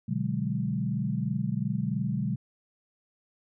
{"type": "chord", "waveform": "sine", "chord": "G# half-diminished seventh", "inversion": "first", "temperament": "equal", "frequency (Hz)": [123.47, 146.83, 185, 207.7], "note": ["B2", "D3", "F#3", "G#3"], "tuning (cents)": [0, 0, 0, 0], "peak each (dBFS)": -32, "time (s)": [0.08, 2.36], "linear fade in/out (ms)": 10, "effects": []}